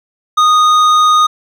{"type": "tone with hard clipping", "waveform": "sine", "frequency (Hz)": 1238, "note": "D#6", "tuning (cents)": -9, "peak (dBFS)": -8, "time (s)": [0.37, 1.27], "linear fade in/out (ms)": 10, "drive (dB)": 9, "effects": []}